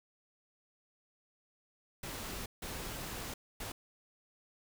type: noise bursts at uneven times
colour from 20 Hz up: pink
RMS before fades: -42 dBFS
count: 3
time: 2.03-2.46 / 2.62-3.34 / 3.6-3.72 s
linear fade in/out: 5 ms
effects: none